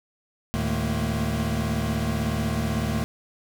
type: tone cluster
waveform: square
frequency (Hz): 74.9 / 110.9 / 152.5 / 214.4 / 230.5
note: D2 / A2 / D#3 / A3 / A#3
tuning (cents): +35 / +14 / -34 / -45 / -19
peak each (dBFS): -31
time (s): 0.54-3.04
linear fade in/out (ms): 0
effects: none